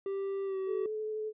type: tone with pitch glide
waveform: triangle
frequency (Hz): 392 to 381.9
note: G4 to G4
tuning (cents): 0 to -45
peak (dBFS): -30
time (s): 0.06-0.86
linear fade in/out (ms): 2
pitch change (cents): -45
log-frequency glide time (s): 0.45-0.57
type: tone with vibrato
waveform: sine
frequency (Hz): 431.2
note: A4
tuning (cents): -35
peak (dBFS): -33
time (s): 0.66-1.33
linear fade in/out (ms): 50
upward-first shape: sine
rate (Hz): 12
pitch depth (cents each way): 10
effects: resampled to 8000 Hz